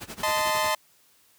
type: noise with tremolo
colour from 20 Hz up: pink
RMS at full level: -36 dBFS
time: 0-0.71 s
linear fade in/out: 20 ms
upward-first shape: sine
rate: 11 Hz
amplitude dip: 90%
type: chord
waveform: sawtooth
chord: A diminished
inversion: second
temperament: equal with one note detuned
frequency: 622.3 / 880 / 1034.5 Hz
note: Eb5 / A5 / C6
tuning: 0 / 0 / -20 cents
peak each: -24 / -24 / -23 dBFS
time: 0.23-0.75 s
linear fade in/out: 5 ms
effects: white hiss -61 dBFS RMS until 1.38 s + high-pass 60 Hz 12 dB/octave